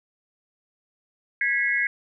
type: tone cluster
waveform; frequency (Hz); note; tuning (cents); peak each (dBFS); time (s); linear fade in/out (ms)
sine; 1654 / 1957 / 2166; G#6 / B6 / C#7; -8 / -16 / -41; -25; 1.41-1.87; 2
effects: none